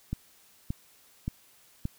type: click train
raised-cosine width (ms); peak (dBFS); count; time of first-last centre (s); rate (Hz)
5; -18; 4; 0.13-1.854; 1.74
effects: white hiss -60 dBFS RMS until 1.98 s